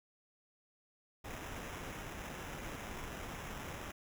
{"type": "noise with sample-and-hold", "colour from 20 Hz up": "pink", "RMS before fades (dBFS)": -45, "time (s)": [1.24, 3.92], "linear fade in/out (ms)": 10, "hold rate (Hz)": 4410, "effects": []}